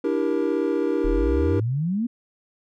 triangle chord, E half-diminished seventh, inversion third, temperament equal with one note detuned, 293.7 / 329.6 / 392 / 471.6 Hz, D4 / E4 / G4 / Bb4, 0 / 0 / 0 / +20 cents, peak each -24 dBFS, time 0.04-1.6 s, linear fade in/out 5 ms
sine exponential sweep, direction up, 37.43 to 247.4 Hz, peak -21 dBFS, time 1.04-2.07 s, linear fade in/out 10 ms
effects none

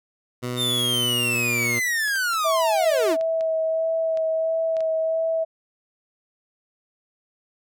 15% pulse tone with pitch glide, 123.47 to 119.82 Hz, B2 to A#2, 0 to +48 cents, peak -20 dBFS, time 0.42-1.8 s, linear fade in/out 20 ms, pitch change -52 cents, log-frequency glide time 0.59-1.53 s
45% pulse linear sweep, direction down, 3651 to 267.5 Hz, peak -21 dBFS, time 0.56-3.17 s, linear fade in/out 50 ms
clicks, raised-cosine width 0.2 ms, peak -24 dBFS, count 9, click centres 1.629 / 2.08 / 2.158 / 2.334 / 3.211 / 3.409 / 4.173 / 4.768 / 4.806 s
sine tone with vibrato, 647 Hz, E5, 32 cents flat, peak -20 dBFS, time 2.44-5.45 s, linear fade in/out 20 ms, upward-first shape sine, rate 1.5 Hz, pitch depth 14 cents each way
effects none

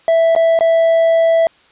triangle tone with dropouts, 659.3 Hz, E5, in tune, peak -7 dBFS, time 0.08-1.47 s, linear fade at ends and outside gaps 1 ms, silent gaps 0.351-0.362 / 0.59-0.608 s, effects white hiss -50 dBFS RMS until 1.71 s + resampled to 8000 Hz

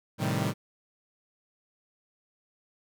sawtooth chord, A half-diminished seventh, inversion none, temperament equal, 110 / 130.81 / 155.56 / 196 Hz, A2 / C3 / Eb3 / G3, 0 / 0 / 0 / 0 cents, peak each -28 dBFS, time 0.18-0.54 s, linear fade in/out 50 ms, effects none

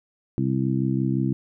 harmonic tone, 65.8 Hz, C2, 10 cents sharp, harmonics 2 / 3 / 4 / 5, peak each -24 / -26 / -27 / -28 dBFS, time 0.38-1.33 s, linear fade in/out 0 ms, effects none

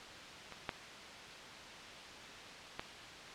clicks, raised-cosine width 0.3 ms, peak -30 / -19 / -22 dBFS, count 3, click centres 0.523 / 0.692 / 2.795 s, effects white hiss -49 dBFS RMS until 3.34 s + low-pass 4000 Hz 12 dB/octave

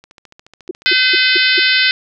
click train, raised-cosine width 0.2 ms, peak -23 dBFS, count 16, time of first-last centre 0.04-1.104 s, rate 14.1 Hz
sine tone bursts, 360.8 Hz, F#4, 44 cents flat, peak -17 dBFS, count 5, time 0.69-1.595 s, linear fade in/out 5 ms, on 21 ms, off 200 ms
harmonic tone, 510 Hz, C5, 44 cents flat, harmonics 3 / 4 / 5 / 6 / 7 / 8 / 9 / 10, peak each -16 / -17 / -18 / -19 / -19 / -20 / -21 / -21 dBFS, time 0.86-1.91 s, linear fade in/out 0 ms
effects none

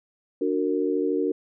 sine chord, D augmented, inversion none, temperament just, 293.7 / 367.1 / 458.9 Hz, D4 / F#4 / A#4, 0 / -14 / -27 cents, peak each -26 / -26 / -26 dBFS, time 0.41-1.32 s, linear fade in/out 5 ms, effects none

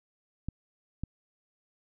clicks, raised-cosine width 5 ms, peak -21 dBFS, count 2, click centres 0.486 / 1.036 s, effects none

